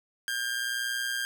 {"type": "tone with amplitude modulation", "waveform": "sawtooth", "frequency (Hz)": 1600, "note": "G6", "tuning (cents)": 35, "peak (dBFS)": -23, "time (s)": [0.28, 1.25], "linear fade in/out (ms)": 0, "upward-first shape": "sine", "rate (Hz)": 121, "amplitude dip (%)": 55, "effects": []}